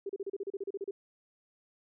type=tone bursts; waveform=sine; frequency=395 Hz; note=G4; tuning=13 cents sharp; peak=-33 dBFS; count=13; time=0.06-0.91 s; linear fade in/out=5 ms; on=34 ms; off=34 ms; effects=none